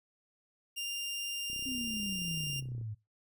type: tone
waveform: sawtooth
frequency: 2797 Hz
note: F7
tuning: 2 cents sharp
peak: -32 dBFS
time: 0.76-2.61 s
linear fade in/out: 20 ms
type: click train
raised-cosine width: 3 ms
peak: -38 dBFS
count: 43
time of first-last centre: 1.5-2.812 s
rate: 32 Hz
type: exponential sweep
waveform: sine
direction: down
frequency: 269.2 to 103.83 Hz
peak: -37 dBFS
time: 1.65-2.95 s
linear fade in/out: 20 ms
effects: noise-tail reverb RT60 0.2 s tail -17 dB re dry